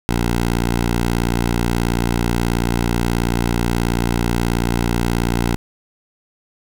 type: tone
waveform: 10% pulse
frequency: 58.5 Hz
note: A#1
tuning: 7 cents sharp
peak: -8 dBFS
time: 0.09-5.56 s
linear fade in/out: 0 ms
effects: none